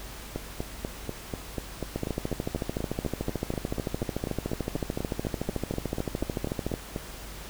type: two click trains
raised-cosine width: 2 ms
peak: -15 / -17 dBFS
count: 66 / 28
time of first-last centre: 1.96-6.739 / 0.36-6.961 s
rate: 13.6 / 4.09 Hz
effects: added 50 Hz sine -44 dBFS peak until 7.49 s + pink hiss -43 dBFS RMS until 7.49 s